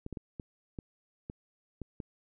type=clicks; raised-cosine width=3 ms; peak=-26 dBFS; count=8; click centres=0.064 / 0.127 / 0.172 / 0.398 / 0.788 / 1.299 / 1.817 / 2.002 s; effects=none